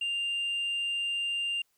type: tone with tanh clipping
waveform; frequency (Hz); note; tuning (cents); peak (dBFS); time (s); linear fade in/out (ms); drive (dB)
sine; 2794; F7; 0; -29; 0.01-1.62; 5; 1
effects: white hiss -73 dBFS RMS until 1.77 s